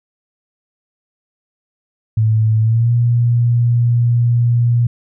sine tone with pitch glide, 110 to 119.26 Hz, A2 to A#2, 0 to +40 cents, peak -10 dBFS, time 2.17-4.87 s, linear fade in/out 5 ms, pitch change +140 cents, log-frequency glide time 2.61-2.92 s, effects none

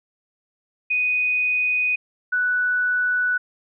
sine tone pair in turn, 2489 / 1482.6 Hz, D#7 / F#6, 0 / +3 cents, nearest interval major sixth, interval 897 cents, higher first, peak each -18 dBFS, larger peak neither, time 0.9-1.96 / 2.32-3.38 s, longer neither, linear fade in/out 10 ms, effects none

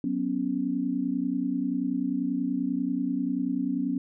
sine chord, F# suspended fourth, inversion none, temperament equal, 185 / 246.9 / 277.2 Hz, F#3 / B3 / C#4, 0 / 0 / 0 cents, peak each -33 / -29 / -28 dBFS, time 0.04-3.98 s, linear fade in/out 2 ms, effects none

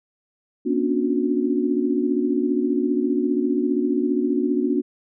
sine tone cluster, 239.9 / 277.4 / 292.4 / 363 Hz, A#3 / C#4 / D4 / F#4, +50 / +1 / -7 / -33 cents, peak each -24 dBFS, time 0.65-4.82 s, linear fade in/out 20 ms, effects none

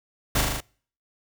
pink noise with echo, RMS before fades -22 dBFS, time 0.35-0.41 s, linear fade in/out 5 ms, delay 39 ms, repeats 5, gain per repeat -2 dB, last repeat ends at 0.605 s, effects noise-tail reverb RT60 0.5 s tail -26 dB re dry

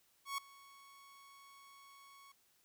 sawtooth tone with ADSR envelope, 1108.7 Hz, C#6, in tune, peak -32 dBFS, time 0.25-2.32 s, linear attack 130 ms, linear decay 4 ms, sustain -22 dB, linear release 4 ms, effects white hiss -73 dBFS RMS until 2.64 s

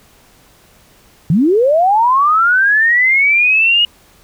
sine linear sweep, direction up, 141.3 to 2900 Hz, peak -8 dBFS, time 1.3-3.85 s, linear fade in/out 2 ms, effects pink hiss -48 dBFS RMS until 4.23 s

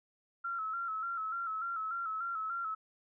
sine tone with vibrato, 1335 Hz, E6, 22 cents sharp, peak -34 dBFS, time 0.44-2.75 s, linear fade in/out 10 ms, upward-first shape square, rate 3.4 Hz, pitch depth 52 cents each way, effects none

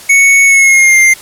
square tone with pitch glide, 2217 to 2099 Hz, C#7 to C7, 0 to +5 cents, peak -4 dBFS, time 0.09-1.14 s, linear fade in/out 10 ms, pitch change -95 cents, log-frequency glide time 0.45-1 s, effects white hiss -32 dBFS RMS until 1.21 s + low-pass 12000 Hz 12 dB/octave

